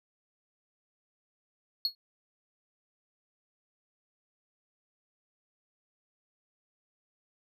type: tone with exponential decay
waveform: triangle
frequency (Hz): 4328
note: C#8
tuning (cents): -42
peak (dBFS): -21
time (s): 1.85-1.95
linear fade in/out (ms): 1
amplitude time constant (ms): 20
effects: none